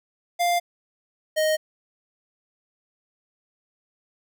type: tone pair in turn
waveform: square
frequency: 698.5 / 622.3 Hz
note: F5 / D#5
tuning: 0 / 0 cents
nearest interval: major second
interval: 200 cents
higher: first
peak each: -20 dBFS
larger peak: neither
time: 0.39-0.6 / 1.36-1.57 s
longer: neither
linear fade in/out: 20 ms
effects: none